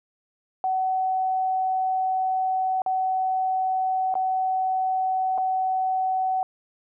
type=tone with dropouts; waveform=sine; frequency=753 Hz; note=F#5; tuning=30 cents sharp; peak=-21 dBFS; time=0.64-6.43 s; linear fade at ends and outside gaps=1 ms; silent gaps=2.819-2.862 / 4.141-4.153 / 5.378-5.382 s; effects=none